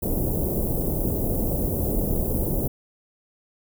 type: band-stop noise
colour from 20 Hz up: pink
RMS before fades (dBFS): -24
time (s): 0.02-2.68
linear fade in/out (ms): 10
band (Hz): 560 to 13000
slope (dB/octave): 24
effects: none